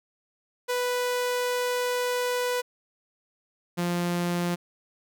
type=tone pair in turn; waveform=sawtooth; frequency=493.9 / 174.62 Hz; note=B4 / F3; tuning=0 / 0 cents; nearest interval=octave + tritone; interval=1800 cents; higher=first; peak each=-21 dBFS; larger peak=neither; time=0.68-2.62 / 3.77-4.56 s; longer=first; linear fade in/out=20 ms; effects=none